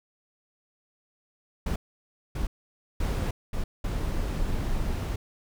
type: noise bursts at uneven times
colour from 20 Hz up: brown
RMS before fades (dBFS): -28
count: 5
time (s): 1.66-1.76 / 2.35-2.47 / 3-3.31 / 3.53-3.64 / 3.84-5.16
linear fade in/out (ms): 5
effects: none